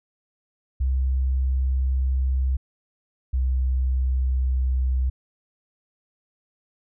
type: tone pair in turn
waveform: sine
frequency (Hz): 65.3 / 64.25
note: C2 / C2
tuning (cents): -3 / -31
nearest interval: unison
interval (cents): 28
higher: first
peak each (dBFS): -19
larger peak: neither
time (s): 0.8-2.57 / 3.33-5.1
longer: neither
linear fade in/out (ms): 10
effects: none